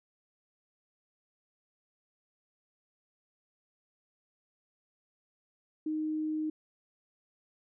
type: tone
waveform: sine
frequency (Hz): 310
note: D#4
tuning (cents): -6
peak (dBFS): -30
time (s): 5.86-6.5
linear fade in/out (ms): 5
effects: none